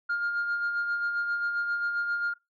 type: tone with tremolo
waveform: sine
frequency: 1410 Hz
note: F6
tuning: 16 cents sharp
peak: -23 dBFS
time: 0.09-2.34 s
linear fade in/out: 10 ms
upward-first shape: sine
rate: 7.5 Hz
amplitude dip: 45%
effects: noise-tail reverb RT60 0.2 s tail -21 dB re dry + tanh soft clip ceiling -23 dBFS